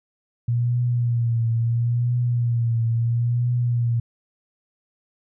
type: tone with vibrato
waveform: sine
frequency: 118.4 Hz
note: A#2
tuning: 27 cents sharp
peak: -18 dBFS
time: 0.48-4 s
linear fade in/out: 5 ms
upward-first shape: triangle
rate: 0.74 Hz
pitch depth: 60 cents each way
effects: none